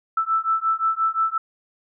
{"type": "beating tone pair", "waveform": "sine", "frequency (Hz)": [1318.5, 1324.2], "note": ["E6", "E6"], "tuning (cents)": [0, 7], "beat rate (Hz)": 5.7, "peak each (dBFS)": -22, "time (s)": [0.17, 1.38], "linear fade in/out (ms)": 5, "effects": []}